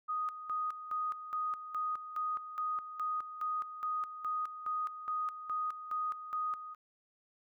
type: tone with tremolo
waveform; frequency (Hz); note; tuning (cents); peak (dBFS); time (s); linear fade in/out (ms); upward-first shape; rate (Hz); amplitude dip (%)
sine; 1244.5; D#6; 0; -32; 0.08-6.75; 20; square; 2.4; 70
effects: none